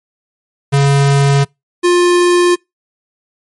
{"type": "tone pair in turn", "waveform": "square", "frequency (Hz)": [140, 352.8], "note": ["C#3", "F4"], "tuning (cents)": [18, 18], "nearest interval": "octave + major third", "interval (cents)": 1600, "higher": "second", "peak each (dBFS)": -8, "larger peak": "neither", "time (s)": [[0.72, 1.45], [1.83, 2.56]], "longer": "neither", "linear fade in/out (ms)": 20, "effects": ["noise-tail reverb RT60 0.2 s tail -26 dB re dry", "MP3 48 kbps"]}